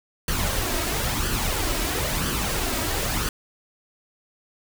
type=noise with flanger; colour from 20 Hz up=pink; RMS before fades=-25 dBFS; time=0.28-3.29 s; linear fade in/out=2 ms; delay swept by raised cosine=0.65 to 3.15 ms; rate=1 Hz; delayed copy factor=+0.55; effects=none